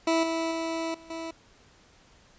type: tone with level steps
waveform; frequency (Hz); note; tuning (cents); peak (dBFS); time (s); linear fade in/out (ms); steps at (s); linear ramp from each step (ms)
20% pulse; 327.7; E4; -10; -17 / -22 / -24 / -43 / -29; 0.07-1.31; 5; 0.23 / 0.51 / 0.94 / 1.1; 5
effects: pink hiss -58 dBFS RMS until 2.38 s + resampled to 16000 Hz